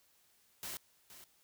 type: noise with echo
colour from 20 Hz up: white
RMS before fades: -43 dBFS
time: 0.63-0.77 s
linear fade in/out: 0 ms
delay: 470 ms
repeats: 1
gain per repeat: -12 dB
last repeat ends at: 1.24 s
effects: white hiss -70 dBFS RMS until 1.43 s